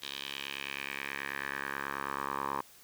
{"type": "tone with band-pass filter sweep", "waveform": "10% pulse", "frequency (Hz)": 69.3, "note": "C#2", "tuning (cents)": 0, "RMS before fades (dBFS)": -38, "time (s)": [0.02, 2.61], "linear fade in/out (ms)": 5, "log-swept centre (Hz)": [3600, 1000], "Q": 3, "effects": ["white hiss -57 dBFS RMS until 2.83 s"]}